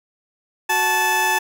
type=tone pair together; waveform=20% pulse; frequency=370 / 872.7 Hz; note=F#4 / A5; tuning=0 / -14 cents; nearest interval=octave + minor third; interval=1486 cents; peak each=-22 / -12 dBFS; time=0.69-1.39 s; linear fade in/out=10 ms; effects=none